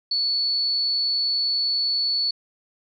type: tone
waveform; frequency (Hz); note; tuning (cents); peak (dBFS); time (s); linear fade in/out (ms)
sine; 4435; C#8; 0; -20; 0.11-2.31; 5
effects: none